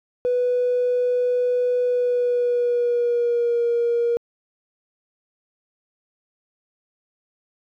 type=tone with pitch glide; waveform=triangle; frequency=493.9 to 472.1 Hz; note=B4 to A#4; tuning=0 to +22 cents; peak=-14 dBFS; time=0.25-4.17 s; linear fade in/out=0 ms; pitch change=-78 cents; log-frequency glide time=1.83-3.63 s; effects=tanh soft clip ceiling -15 dBFS